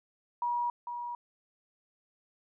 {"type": "tone with echo", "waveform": "sine", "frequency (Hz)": 960, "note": "B5", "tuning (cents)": -49, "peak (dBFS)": -28, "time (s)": [0.42, 0.7], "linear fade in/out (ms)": 2, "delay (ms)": 450, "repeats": 1, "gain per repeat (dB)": -7, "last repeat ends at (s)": 1.15, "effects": []}